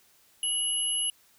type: tone pair together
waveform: sine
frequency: 2922 / 11032 Hz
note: F#7 / F9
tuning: -22 / -22 cents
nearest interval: octave + major seventh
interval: 2300 cents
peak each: -29 / -28 dBFS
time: 0.43-1.1 s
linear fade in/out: 2 ms
effects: white hiss -62 dBFS RMS until 1.38 s